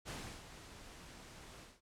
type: noise with ADSR envelope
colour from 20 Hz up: pink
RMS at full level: -44 dBFS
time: 0.05-1.81 s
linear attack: 37 ms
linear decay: 340 ms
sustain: -10 dB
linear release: 190 ms
effects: noise-tail reverb RT60 0.1 s tail -26 dB re dry + low-pass 9000 Hz 12 dB/octave